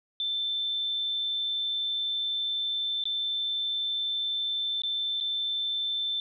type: tone with dropouts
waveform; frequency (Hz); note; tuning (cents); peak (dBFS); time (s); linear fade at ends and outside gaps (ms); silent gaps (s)
sine; 3544; A7; +12; -27; 0.2-6.2; 1; 3.039-3.054 / 4.819-4.835 / 5.202-5.209
effects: none